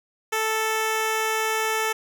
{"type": "tone", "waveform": "10% pulse", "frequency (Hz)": 439.9, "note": "A4", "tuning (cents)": 0, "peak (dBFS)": -14, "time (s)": [0.32, 1.93], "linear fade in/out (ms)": 10, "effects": []}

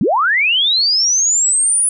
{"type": "linear sweep", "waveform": "sine", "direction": "up", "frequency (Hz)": [144.9, 9956], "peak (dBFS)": -11, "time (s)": [0.01, 1.89], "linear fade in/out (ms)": 2, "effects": []}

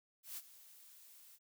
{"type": "noise with ADSR envelope", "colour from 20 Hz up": "blue", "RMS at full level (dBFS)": -44, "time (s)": [0.23, 1.39], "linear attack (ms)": 140, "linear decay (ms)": 40, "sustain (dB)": -16, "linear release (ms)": 47, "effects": []}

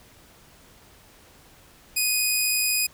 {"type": "tone", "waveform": "10% pulse", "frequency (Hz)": 2489, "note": "D#7", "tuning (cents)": 0, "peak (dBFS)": -12, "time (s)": [1.96, 2.87], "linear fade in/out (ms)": 10, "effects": ["pink hiss -53 dBFS RMS until 2.93 s"]}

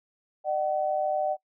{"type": "tone pair together", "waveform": "sine", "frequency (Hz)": [604.5, 757], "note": ["D5", "F#5"], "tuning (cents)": [50, 39], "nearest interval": "major third", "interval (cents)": 389, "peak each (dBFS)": -27, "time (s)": [0.44, 1.37], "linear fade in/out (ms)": 50, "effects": ["noise-tail reverb RT60 0.1 s tail -21 dB re dry"]}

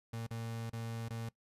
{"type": "tone with dropouts", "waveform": "35% pulse", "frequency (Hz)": 114.5, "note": "A#2", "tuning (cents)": -31, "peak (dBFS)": -37, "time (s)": [0.13, 1.29], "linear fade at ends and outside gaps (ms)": 5, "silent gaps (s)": [[0.267, 0.307], [0.699, 0.731], [1.085, 1.104]], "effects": ["noise-tail reverb RT60 0.1 s tail -21 dB re dry", "resampled to 32000 Hz"]}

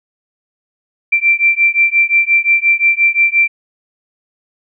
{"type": "beating tone pair", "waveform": "sine", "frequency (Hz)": [2349, 2354.7], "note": ["D7", "D7"], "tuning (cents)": [0, 4], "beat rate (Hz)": 5.7, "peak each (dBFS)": -12, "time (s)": [1.12, 3.48], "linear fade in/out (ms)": 10, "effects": []}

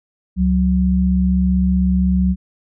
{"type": "tone pair together", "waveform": "sine", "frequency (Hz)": [69.3, 185], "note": ["C#2", "F#3"], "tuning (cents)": [0, 0], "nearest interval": "octave + perfect fourth", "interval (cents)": 1700, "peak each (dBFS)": [-17, -14], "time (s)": [0.36, 2.36], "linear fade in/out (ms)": 50, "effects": []}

